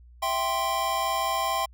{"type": "chord", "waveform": "square", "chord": "C major", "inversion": "first", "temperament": "equal", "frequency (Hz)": [659.3, 784, 1046.5], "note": ["E5", "G5", "C6"], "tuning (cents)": [0, 0, 0], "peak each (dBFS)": [-32, -30, -28], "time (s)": [0.22, 1.66], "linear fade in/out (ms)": 10, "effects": ["added 60 Hz sine -48 dBFS peak until 1.73 s"]}